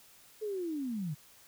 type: linear sweep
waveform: sine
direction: down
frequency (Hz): 441.3 to 138.59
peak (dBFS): -33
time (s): 0.41-1.15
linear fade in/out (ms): 20
effects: white hiss -59 dBFS RMS until 1.47 s